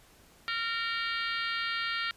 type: harmonic tone with a mistuned harmonic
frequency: 460 Hz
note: A#4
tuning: 23 cents flat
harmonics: 3 / 4 / 5 / 6 / 7 / 8 / 9 / 10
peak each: -34 / -36 / -38 / -40 / -41 / -42 / -43 / -44 dBFS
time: 0.48-2.11 s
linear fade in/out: 0 ms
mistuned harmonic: 6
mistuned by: +34 cents
effects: pink hiss -59 dBFS RMS until 2.16 s + resampled to 32000 Hz